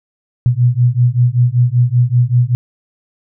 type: beating tone pair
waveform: sine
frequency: 120 / 125.2 Hz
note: B2 / B2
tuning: -49 / +24 cents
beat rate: 5.2 Hz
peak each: -12 dBFS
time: 0.46-2.55 s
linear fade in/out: 0 ms
effects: none